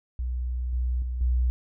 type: tone with level steps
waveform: sine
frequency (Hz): 61.74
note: B1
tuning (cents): 0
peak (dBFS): -26 / -23 / -27 / -20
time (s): 0.19-1.5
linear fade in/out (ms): 0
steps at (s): 0.73 / 1.02 / 1.21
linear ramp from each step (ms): 2
effects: none